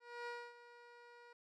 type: tone with ADSR envelope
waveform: 15% pulse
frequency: 478.4 Hz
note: A#4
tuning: 45 cents sharp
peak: -36 dBFS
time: 0-1.33 s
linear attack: 270 ms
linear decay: 260 ms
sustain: -15 dB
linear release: 4 ms
effects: low-pass 4000 Hz 12 dB/octave